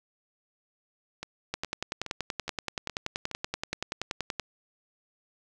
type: two click trains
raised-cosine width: 0.2 ms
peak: -13 / -19 dBFS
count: 31 / 7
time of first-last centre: 1.54-4.397 / 1.23-3.73 s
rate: 10.5 / 2.4 Hz
effects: none